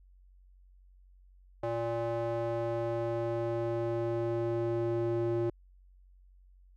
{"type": "tone with band-pass filter sweep", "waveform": "square", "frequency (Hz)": 116.54, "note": "A#2", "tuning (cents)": 0, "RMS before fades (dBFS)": -32, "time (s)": [1.63, 5.5], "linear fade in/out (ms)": 5, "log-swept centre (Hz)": [610, 370], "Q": 2, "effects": ["added 46 Hz sine -56 dBFS peak until 6.76 s"]}